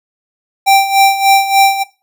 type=tone with tremolo; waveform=square; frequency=784 Hz; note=G5; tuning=in tune; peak=-5 dBFS; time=0.66-1.84 s; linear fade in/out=20 ms; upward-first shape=sine; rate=3.4 Hz; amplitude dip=75%; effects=noise-tail reverb RT60 0.3 s tail -17 dB re dry